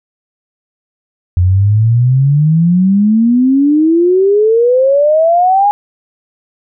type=exponential sweep; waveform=sine; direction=up; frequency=87.31 to 833 Hz; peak=-6 dBFS; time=1.37-5.71 s; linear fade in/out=0 ms; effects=none